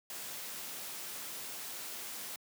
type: noise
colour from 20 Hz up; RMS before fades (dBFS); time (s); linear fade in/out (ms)
white; -43; 0.1-2.36; 2
effects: high-pass 150 Hz 12 dB/octave